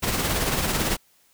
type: noise with tremolo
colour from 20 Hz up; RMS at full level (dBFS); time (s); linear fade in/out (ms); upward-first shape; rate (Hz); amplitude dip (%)
pink; -22; 0.02-0.97; 20; triangle; 18; 50
effects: white hiss -61 dBFS RMS until 1.33 s

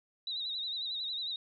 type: tone with vibrato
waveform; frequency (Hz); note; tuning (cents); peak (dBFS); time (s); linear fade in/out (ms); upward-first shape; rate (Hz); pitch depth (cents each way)
sine; 3842; B7; -48; -34; 0.27-1.36; 2; sine; 11; 77
effects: none

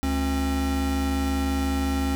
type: tone pair together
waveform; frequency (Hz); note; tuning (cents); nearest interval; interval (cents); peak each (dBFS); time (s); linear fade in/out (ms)
square; 71.6 / 269.2; D2 / C4; -43 / +49; octave + major seventh; 2292; -26; 0.03-2.15; 0
effects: none

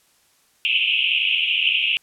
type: band-pass noise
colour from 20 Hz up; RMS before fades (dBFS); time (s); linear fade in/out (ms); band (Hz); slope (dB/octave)
pink; -20; 0.65-1.97; 0; 2500 to 3100; 96
effects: white hiss -60 dBFS RMS until 2.02 s + low-pass 12000 Hz 12 dB/octave

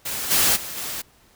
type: noise with level steps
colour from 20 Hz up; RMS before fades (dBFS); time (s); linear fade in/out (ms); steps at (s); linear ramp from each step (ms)
white; -28 / -18 / -33 / -30; 0.05-1.02; 10; 0.3 / 0.55 / 0.76; 20
effects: pink hiss -56 dBFS RMS until 1.35 s

